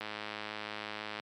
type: click train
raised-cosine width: 0.3 ms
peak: -22 dBFS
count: 127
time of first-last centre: 0.01-1.199 s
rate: 106 Hz
effects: high-pass 150 Hz 12 dB/octave + MP3 96 kbps